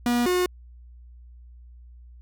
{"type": "tone pair in turn", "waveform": "45% pulse", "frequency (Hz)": [241.2, 361.4], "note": ["B3", "F#4"], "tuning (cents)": [-41, -41], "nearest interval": "perfect fifth", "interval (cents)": 700, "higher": "second", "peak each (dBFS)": -20, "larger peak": "neither", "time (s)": [[0.06, 0.26], [0.26, 0.46]], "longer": "neither", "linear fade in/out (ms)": 2, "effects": ["added 60 Hz sine -44 dBFS peak until 2.21 s"]}